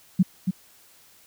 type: tone with echo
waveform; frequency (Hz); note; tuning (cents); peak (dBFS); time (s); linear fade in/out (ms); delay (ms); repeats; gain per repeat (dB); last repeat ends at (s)
sine; 185; F#3; 0; -13; 0.19-0.23; 10; 280; 1; -6; 0.51
effects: white hiss -55 dBFS RMS until 1.26 s

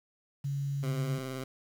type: tone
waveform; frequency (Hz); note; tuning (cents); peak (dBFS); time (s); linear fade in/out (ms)
sine; 139.9; C#3; +16; -30; 0.44-1.19; 10
type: tone with vibrato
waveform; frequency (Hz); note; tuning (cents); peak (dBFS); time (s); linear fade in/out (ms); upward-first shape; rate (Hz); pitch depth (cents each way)
15% pulse; 130.81; C3; 0; -29; 0.83-1.44; 2; triangle; 19; 41
effects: 9-bit

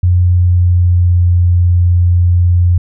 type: tone with pitch glide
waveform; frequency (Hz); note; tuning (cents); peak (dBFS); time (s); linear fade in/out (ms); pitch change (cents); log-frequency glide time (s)
sine; 89.3 to 88.12; F2 to F2; +39 to +16; -6; 0.03-2.78; 5; -23; 0.19-1.28
effects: none

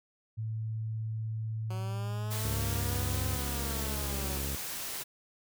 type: tone with pitch glide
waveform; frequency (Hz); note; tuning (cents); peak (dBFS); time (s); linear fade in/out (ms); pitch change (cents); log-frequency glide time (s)
sine; 110.5 to 96.2; A2 to G2; +8 to -32; -32; 0.37-3.37; 20; -240; 2.2-3.01
type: linear two-way sweep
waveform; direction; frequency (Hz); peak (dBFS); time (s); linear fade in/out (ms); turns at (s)
10% pulse; up then down; 185 to 258 to 185; -33; 1.7-4.38; 5; 3.27
type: noise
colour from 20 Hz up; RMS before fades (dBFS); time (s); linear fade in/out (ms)
white; -38; 2.3-5.04; 20
type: harmonic tone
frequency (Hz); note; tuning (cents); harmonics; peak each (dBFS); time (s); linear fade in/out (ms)
69.3; C#2; 0; 1 / 2 / 3 / 4 / 5 / 6 / 7 / 8; -35 / -41 / -45 / -47 / -49 / -51 / -52 / -53; 2.44-4.56; 10
effects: none

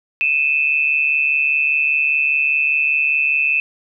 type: tone pair together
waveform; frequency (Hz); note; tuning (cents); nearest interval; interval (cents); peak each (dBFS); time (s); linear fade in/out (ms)
sine; 2492 / 2637; D#7 / E7; +2 / 0; minor second; 98; -18 / -16; 0.21-3.6; 0
effects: none

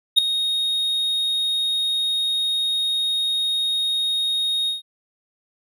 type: tone with ADSR envelope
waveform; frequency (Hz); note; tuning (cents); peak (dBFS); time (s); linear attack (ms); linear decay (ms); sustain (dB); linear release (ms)
triangle; 3729; A#7; 0; -5; 0.16-4.82; 25; 3; -13; 140
effects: none

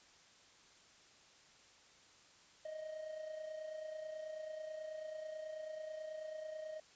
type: tone with amplitude modulation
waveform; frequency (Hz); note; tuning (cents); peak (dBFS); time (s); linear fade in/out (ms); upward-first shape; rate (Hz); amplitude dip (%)
triangle; 624; D#5; +5; -39; 2.65-6.8; 5; sine; 29.2; 55
effects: white hiss -64 dBFS RMS until 6.95 s + resampled to 16000 Hz

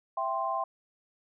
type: chord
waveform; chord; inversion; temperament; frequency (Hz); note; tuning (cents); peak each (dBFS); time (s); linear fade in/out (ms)
sine; C major; first; equal with one note detuned; 663.5 / 784 / 1046.5; E5 / G5 / C6; +11 / 0 / 0; -34 / -33 / -31; 0.17-0.64; 5
effects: none

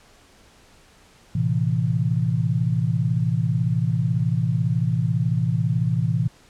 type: chord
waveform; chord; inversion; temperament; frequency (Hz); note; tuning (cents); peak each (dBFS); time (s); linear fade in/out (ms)
sine; A minor; none; equal with one note detuned; 112.7 / 130.81 / 164.81; A2 / C3 / E3; +42 / 0 / 0; -23; 1.35-6.28; 5
effects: pink hiss -53 dBFS RMS until 6.49 s + low-pass 9000 Hz 12 dB/octave

